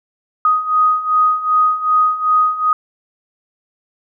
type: beating tone pair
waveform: sine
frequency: 1247 / 1249.6 Hz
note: D#6 / D#6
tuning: +3 / +7 cents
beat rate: 2.6 Hz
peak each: -17 / -13 dBFS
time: 0.45-2.73 s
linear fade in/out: 2 ms
effects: none